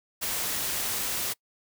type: noise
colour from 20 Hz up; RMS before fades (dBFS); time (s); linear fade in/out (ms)
white; -30; 0.21-1.34; 20
effects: noise-tail reverb RT60 0.1 s tail -25 dB re dry